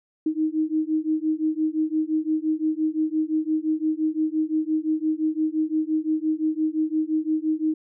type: beating tone pair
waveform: sine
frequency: 310 / 315.8 Hz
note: D#4 / D#4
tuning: -6 / +26 cents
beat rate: 5.8 Hz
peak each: -24 dBFS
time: 0.26-7.74 s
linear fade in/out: 5 ms
effects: none